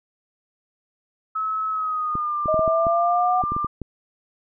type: tone with pitch glide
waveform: sine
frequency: 1292 to 1191.6 Hz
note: E6 to D6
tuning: -35 to +25 cents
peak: -22 dBFS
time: 1.35-3.67 s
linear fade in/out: 10 ms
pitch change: -140 cents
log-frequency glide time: 1.7-2.37 s
type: clicks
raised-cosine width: 3 ms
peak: -17 dBFS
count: 11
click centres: 2.154 / 2.458 / 2.543 / 2.593 / 2.678 / 2.868 / 3.438 / 3.52 / 3.565 / 3.646 / 3.817 s
type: linear sweep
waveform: sine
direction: up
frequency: 622.3 to 740 Hz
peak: -18 dBFS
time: 2.48-3.42 s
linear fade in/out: 5 ms
effects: none